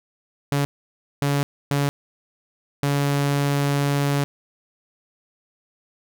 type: tone bursts at uneven times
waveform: sawtooth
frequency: 142 Hz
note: C#3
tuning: 42 cents sharp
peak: -15 dBFS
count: 4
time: 0.52-0.65 / 1.22-1.43 / 1.71-1.89 / 2.83-4.24 s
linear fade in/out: 0 ms
effects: none